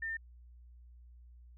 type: tone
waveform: sine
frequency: 1805 Hz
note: A6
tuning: 44 cents sharp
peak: -35 dBFS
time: 0.02-0.17 s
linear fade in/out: 5 ms
effects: added 60 Hz sine -53 dBFS peak until 1.57 s